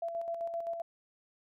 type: tone with tremolo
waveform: sine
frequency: 674 Hz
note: E5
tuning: 38 cents sharp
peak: -32 dBFS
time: 0.02-0.82 s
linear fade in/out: 5 ms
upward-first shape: square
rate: 7.7 Hz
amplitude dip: 45%
effects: none